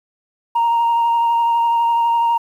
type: tone with vibrato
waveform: sine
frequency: 932.3 Hz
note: A#5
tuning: in tune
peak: -11 dBFS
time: 0.55-2.38 s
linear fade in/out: 10 ms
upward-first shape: sine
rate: 12 Hz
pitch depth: 14 cents each way
effects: tanh soft clip ceiling -11 dBFS + 8-bit